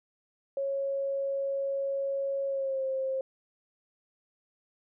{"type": "tone with pitch glide", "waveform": "sine", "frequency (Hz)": [550, 530.3], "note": ["C#5", "C5"], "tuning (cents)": [-14, 23], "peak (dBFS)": -28, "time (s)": [0.57, 3.21], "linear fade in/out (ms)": 2, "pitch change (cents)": -63, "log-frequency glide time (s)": [2.47, 2.84], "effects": []}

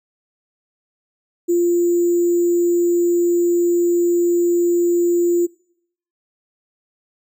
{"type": "tone with sample-and-hold", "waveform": "sine", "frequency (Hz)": 347, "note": "F4", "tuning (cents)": -11, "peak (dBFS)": -13, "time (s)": [1.48, 5.47], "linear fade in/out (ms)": 20, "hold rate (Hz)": 7350, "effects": ["noise-tail reverb RT60 0.7 s tail -24 dB re dry"]}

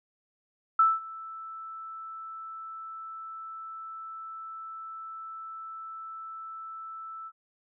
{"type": "tone with ADSR envelope", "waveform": "sine", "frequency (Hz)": 1320, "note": "E6", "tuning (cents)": 2, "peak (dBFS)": -16, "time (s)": [0.79, 7.32], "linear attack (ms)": 5, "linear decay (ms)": 200, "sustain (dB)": -22, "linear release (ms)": 52, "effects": []}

